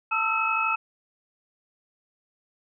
sine tone cluster, 892 / 1285 / 1337 / 2574 Hz, A5 / E6 / E6 / E7, +23 / -45 / +24 / -42 cents, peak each -30 / -31 / -26 / -26 dBFS, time 0.11-0.76 s, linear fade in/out 10 ms, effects none

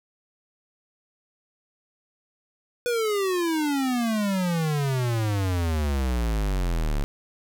square exponential sweep, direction down, 492 to 34.65 Hz, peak -23 dBFS, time 2.86-7.04 s, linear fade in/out 0 ms, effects none

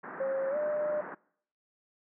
white band-pass noise, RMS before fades -43 dBFS, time 0.03-1.15 s, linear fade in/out 10 ms, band 160 to 1700 Hz, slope 48 dB/octave
sine tone with pitch glide, 538 to 600.4 Hz, C5 to D5, +48 to +38 cents, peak -28 dBFS, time 0.2-1.01 s, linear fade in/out 5 ms, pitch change +190 cents, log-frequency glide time 0.5-0.56 s
effects noise-tail reverb RT60 0.6 s tail -22 dB re dry

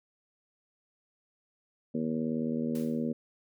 harmonic tone, 79.2 Hz, D#2, 31 cents sharp, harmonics 2 / 3 / 4 / 5 / 6 / 7, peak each -39 / -30 / -40 / -40 / -39 / -42 dBFS, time 1.94-3.13 s, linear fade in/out 10 ms
white noise with exponential decay, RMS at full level -46 dBFS, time 2.75-3.11 s, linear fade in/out 2 ms, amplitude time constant 78 ms
effects none

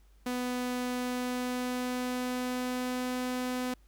sawtooth tone with pitch glide, 248.6 to 251.6 Hz, B3 to B3, +12 to +32 cents, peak -27 dBFS, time 0.26-3.74 s, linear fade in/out 5 ms, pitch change +20 cents, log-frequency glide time 0.92-3.13 s, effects added 50 Hz sine -57 dBFS peak until 3.87 s + pink hiss -70 dBFS RMS until 3.87 s

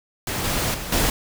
pink noise with level steps, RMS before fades -26 / -23 / -31 / -20 dBFS, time 0.27-1.1 s, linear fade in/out 2 ms, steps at 0.44 / 0.74 / 0.92 s, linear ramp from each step 5 ms, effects none

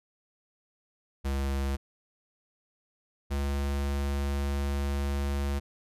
square tone pair in turn, 68.5 / 70.14 Hz, C#2 / C#2, -20 / +21 cents, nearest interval unison, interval 41 cents, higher second, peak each -28 dBFS, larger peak neither, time 1.24-1.77 / 3.3-5.6 s, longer second, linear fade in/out 20 ms, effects resampled to 32000 Hz

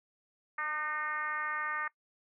sine tone with frequency modulation, 1523 Hz, F#6, 50 cents sharp, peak -32 dBFS, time 0.58-1.88 s, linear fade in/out 5 ms, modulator 308 Hz, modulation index 1.7, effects noise-tail reverb RT60 0.1 s tail -21 dB re dry

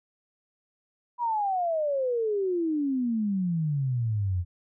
sine exponential sweep, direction down, 984 to 85.3 Hz, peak -24 dBFS, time 1.18-4.45 s, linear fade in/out 50 ms, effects none

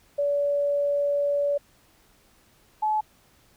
sine tone pair in turn, 573 / 858.5 Hz, D5 / A5, -43 / -43 cents, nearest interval perfect fifth, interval 700 cents, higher second, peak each -21 dBFS, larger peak neither, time 0.18-1.58 / 2.82-3.01 s, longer first, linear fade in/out 10 ms, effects pink hiss -60 dBFS RMS until 3.56 s

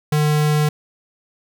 square tone, 150.6 Hz, D3, 44 cents sharp, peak -15 dBFS, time 0.12-0.69 s, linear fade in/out 5 ms, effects none

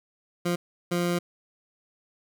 20% pulse tone bursts at uneven times, 174.61 Hz, F3, in tune, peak -19 dBFS, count 2, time 0.45-0.56 / 0.91-1.19 s, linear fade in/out 10 ms, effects none

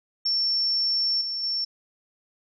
sine tone with level steps, 5430 Hz, F8, 50 cents flat, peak -21 / -27 / -24 dBFS, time 0.25-1.65 s, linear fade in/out 10 ms, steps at 1.21 / 1.43 s, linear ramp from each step 5 ms, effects none

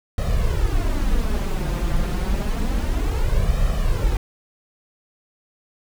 brown noise with flanger, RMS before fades -20 dBFS, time 0.18-4.17 s, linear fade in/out 2 ms, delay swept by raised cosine 1.6 to 5.8 ms, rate 0.29 Hz, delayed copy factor +0.7, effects none

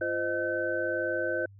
sine tone cluster, 345.6 / 518 / 620 / 1527 Hz, F4 / C5 / D#5 / G6, -18 / -17 / -6 / -46 cents, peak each -34 / -32 / -33 / -32 dBFS, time 0.01-1.46 s, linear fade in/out 5 ms, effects added 99 Hz sine -49 dBFS peak until 1.59 s

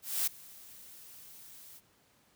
blue noise with ADSR envelope, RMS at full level -29 dBFS, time 0.02-1.81 s, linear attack 250 ms, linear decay 9 ms, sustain -23 dB, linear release 44 ms, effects pink hiss -67 dBFS RMS until 2.35 s + high-pass 80 Hz 12 dB/octave

